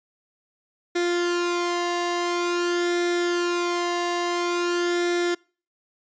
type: tone with flanger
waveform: sawtooth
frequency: 349.2 Hz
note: F4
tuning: in tune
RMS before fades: -24 dBFS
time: 0.95-5.35 s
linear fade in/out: 10 ms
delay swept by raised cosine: 0.53 to 1.05 ms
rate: 0.48 Hz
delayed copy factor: +0.65
effects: noise-tail reverb RT60 0.4 s tail -26 dB re dry + resampled to 16000 Hz